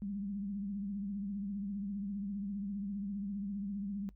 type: tone with vibrato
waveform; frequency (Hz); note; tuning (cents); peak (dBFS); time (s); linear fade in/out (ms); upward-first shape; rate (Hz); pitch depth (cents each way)
sine; 200; G3; +35; -36; 0.02-4.09; 0; triangle; 15; 87
effects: noise-tail reverb RT60 0.1 s tail -21 dB re dry + added 50 Hz sine -55 dBFS peak until 4.15 s